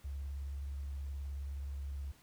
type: tone with vibrato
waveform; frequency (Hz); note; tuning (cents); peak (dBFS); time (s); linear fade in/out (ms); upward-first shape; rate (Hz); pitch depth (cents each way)
sine; 69.7; C#2; +10; -38; 0.04-2.12; 10; square; 19; 45
effects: pink hiss -64 dBFS RMS until 2.22 s